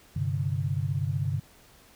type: chord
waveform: sine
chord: G suspended fourth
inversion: none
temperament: equal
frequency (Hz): 98 / 130.81 / 146.83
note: G2 / C3 / D3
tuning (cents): 0 / 0 / 0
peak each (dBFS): -30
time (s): 0.16-1.4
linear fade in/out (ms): 5
effects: pink hiss -56 dBFS RMS until 1.95 s